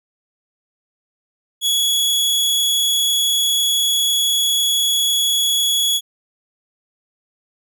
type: tone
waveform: sawtooth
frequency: 3366 Hz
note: G#7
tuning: 23 cents sharp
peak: -12 dBFS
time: 1.61-6.01 s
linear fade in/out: 50 ms
effects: none